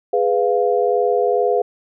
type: chord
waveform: sine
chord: F diminished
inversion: first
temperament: equal with one note detuned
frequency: 415.3 / 497.6 / 698.5 Hz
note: Ab4 / Cb5 / F5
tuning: 0 / +13 / 0 cents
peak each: -18 / -18 / -20 dBFS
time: 0.13-1.62 s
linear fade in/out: 5 ms
effects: none